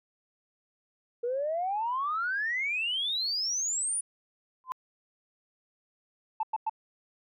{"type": "exponential sweep", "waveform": "sine", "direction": "up", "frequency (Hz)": [466.2, 9840], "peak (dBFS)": -27, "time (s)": [1.23, 4.01], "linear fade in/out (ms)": 10}
{"type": "tone with exponential growth", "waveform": "sine", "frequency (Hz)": 1029, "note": "C6", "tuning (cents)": -29, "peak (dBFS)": -25, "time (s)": [4.64, 4.72], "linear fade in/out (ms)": 0, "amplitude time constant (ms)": 17}
{"type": "tone bursts", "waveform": "sine", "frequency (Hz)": 880, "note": "A5", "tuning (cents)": 0, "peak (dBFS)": -25, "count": 3, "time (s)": [6.4, 6.696], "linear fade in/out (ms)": 5, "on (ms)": 32, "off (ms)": 100}
{"effects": ["tanh soft clip ceiling -22 dBFS"]}